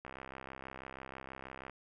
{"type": "click train", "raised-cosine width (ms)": 0.5, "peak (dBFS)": -30, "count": 110, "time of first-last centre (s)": [0.05, 1.697], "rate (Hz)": 66.2, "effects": []}